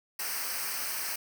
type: noise with comb filter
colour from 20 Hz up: white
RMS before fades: -34 dBFS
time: 0.19-1.16 s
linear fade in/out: 5 ms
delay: 0.28 ms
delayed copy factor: -0.75
effects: none